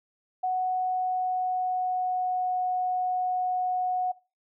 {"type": "tone with pitch glide", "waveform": "sine", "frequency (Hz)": [740, 733.2], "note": ["F#5", "F#5"], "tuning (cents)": [0, -16], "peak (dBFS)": -24, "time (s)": [0.43, 4.12], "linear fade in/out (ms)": 10, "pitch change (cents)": -16, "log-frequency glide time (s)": [0.63, 2.6], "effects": ["noise-tail reverb RT60 0.3 s tail -21 dB re dry"]}